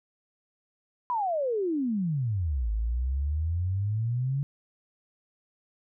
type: exponential two-way sweep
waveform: sine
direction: down then up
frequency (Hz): 1013 to 52.2 to 142.9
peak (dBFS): -25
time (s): 1.1-4.43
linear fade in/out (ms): 0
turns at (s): 2.71
effects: none